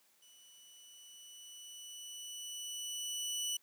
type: tone with level ramp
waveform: 20% pulse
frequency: 2963 Hz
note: F#7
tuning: 2 cents sharp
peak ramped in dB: -55 to -29 dBFS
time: 0.22-3.57 s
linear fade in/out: 5 ms
effects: white hiss -70 dBFS RMS until 3.62 s + high-pass 150 Hz 12 dB/octave